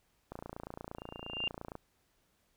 click train, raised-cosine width 1 ms, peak -28 dBFS, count 42, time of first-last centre 0.32-1.754 s, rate 28.6 Hz
sine tone with exponential growth, 2794 Hz, F7, in tune, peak -29 dBFS, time 0.97-1.48 s, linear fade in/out 1 ms, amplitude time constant 110 ms
effects pink hiss -74 dBFS RMS until 2.56 s

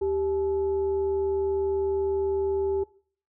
sine tone with frequency modulation, 392 Hz, G4, in tune, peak -23 dBFS, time 0.01-2.84 s, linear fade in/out 10 ms, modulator 466 Hz, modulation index 0.32, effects noise-tail reverb RT60 0.5 s tail -21 dB re dry

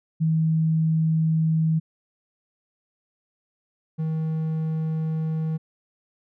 sine / triangle tone pair in turn, 160 / 158.8 Hz, D#3 / D#3, +49 / +36 cents, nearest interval unison, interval 13 cents, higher first, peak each -18 / -21 dBFS, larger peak first, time 0.2-1.8 / 3.98-5.58 s, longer neither, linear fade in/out 20 ms, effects none

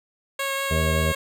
10% pulse tone with vibrato, 547 Hz, C#5, 23 cents flat, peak -16 dBFS, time 0.39-1.15 s, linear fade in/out 5 ms, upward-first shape sine, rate 5.2 Hz, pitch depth 9 cents each way
harmonic tone, 79.6 Hz, D#2, 40 cents sharp, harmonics 1 / 2 / 3 / 5 / 6 / 7 / 8, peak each -23 / -26 / -33 / -33 / -32 / -34 / -33 dBFS, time 0.7-1.13 s, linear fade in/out 20 ms
effects none

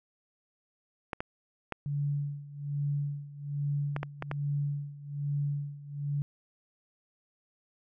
clicks, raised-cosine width 0.5 ms, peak -18 dBFS, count 7, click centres 1.132 / 1.205 / 1.723 / 3.964 / 4.031 / 4.224 / 4.314 s
sine tone with tremolo, 143.7 Hz, D3, 37 cents flat, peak -27 dBFS, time 1.86-6.22 s, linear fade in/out 0 ms, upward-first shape sine, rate 1.2 Hz, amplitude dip 85%
effects none

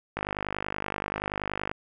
click train, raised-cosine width 0.5 ms, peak -14 dBFS, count 79, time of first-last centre 0.17-1.715 s, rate 50.5 Hz, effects none

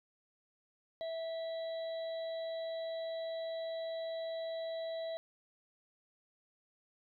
harmonic tone, 655 Hz, E5, 11 cents flat, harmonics 1 / 3 / 5 / 6, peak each -37 / -55 / -59 / -51 dBFS, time 1.01-5.17 s, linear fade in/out 0 ms, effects 13-bit

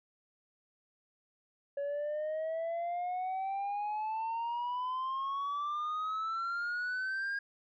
sine exponential sweep, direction up, 561 to 1630 Hz, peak -30 dBFS, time 1.77-7.39 s, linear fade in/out 5 ms, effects tanh soft clip ceiling -32 dBFS

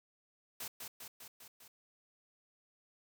white noise with echo, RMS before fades -43 dBFS, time 0.6-0.68 s, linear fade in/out 5 ms, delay 200 ms, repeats 5, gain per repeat -3 dB, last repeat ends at 1.68 s, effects none

